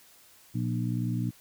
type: harmonic tone with a mistuned harmonic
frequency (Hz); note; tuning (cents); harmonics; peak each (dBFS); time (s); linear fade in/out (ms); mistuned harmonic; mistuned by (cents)
60.1; B1; -46; 2 / 3 / 4 / 5; -29 / -33 / -35 / -37; 0.54-1.31; 20; 5; +15
effects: white hiss -57 dBFS RMS until 1.4 s